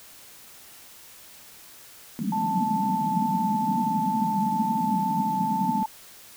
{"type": "band-pass noise", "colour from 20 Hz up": "pink", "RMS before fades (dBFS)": -28, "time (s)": [2.19, 5.83], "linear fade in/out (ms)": 0, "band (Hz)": [180, 240], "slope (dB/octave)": 48}
{"type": "tone with vibrato", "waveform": "sine", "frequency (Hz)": 880, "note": "A5", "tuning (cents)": 0, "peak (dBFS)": -24, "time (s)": [2.32, 5.86], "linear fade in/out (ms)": 5, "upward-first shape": "sine", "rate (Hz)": 2.2, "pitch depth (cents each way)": 8}
{"effects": ["white hiss -48 dBFS RMS until 6.36 s"]}